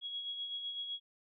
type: tone with tremolo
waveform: sine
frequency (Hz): 3322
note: G#7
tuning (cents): 0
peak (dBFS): -36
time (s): 0.01-1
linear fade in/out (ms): 50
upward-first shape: sine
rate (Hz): 7.9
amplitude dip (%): 45
effects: none